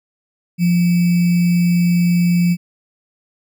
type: tone with sample-and-hold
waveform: sine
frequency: 174.61 Hz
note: F3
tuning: in tune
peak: -11 dBFS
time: 0.58-2.57 s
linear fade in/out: 50 ms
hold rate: 2450 Hz
effects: none